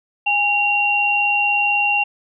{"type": "tone pair together", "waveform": "sine", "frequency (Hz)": [820, 2758], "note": ["G#5", "F7"], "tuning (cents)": [-22, -22], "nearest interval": "octave + major sixth", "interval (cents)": 2100, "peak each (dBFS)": [-20, -16], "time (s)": [0.26, 2.04], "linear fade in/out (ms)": 10, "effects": []}